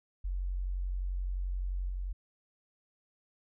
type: tone with level steps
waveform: sine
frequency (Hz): 45.76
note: F#1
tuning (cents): -18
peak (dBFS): -31 / -33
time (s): 0.24-2.13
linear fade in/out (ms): 10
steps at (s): 1.89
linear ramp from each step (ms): 5
effects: none